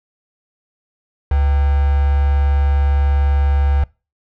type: tone with quantisation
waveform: sine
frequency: 70.6 Hz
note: C#2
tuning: 32 cents sharp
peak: -12 dBFS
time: 1.31-3.84 s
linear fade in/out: 5 ms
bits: 4
effects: noise-tail reverb RT60 0.3 s tail -24 dB re dry + low-pass 2000 Hz 12 dB/octave